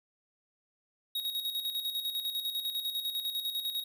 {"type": "tone with tremolo", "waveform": "square", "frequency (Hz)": 3771, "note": "A#7", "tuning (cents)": 19, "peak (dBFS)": -31, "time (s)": [1.15, 3.84], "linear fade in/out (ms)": 5, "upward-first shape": "square", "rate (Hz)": 10, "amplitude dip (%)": 55, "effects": []}